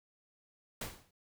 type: noise with exponential decay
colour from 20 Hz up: pink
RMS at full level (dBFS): -36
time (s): 0.81-1.11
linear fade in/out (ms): 5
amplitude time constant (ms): 65
effects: noise-tail reverb RT60 0.1 s tail -26 dB re dry